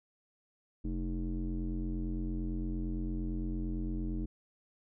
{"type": "tone with low-pass filter", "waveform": "square", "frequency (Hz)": 44.4, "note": "F1", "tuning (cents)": 29, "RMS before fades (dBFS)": -35, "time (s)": [0.84, 4.26], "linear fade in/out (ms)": 10, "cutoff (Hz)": 280, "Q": 9.2, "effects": []}